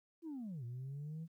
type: linear two-way sweep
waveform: sine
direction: down then up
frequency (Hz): 343.1 to 116.54 to 166.8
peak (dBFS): -40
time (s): 0.22-1.28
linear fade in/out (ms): 50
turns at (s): 0.64
effects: tanh soft clip ceiling -40 dBFS + 13-bit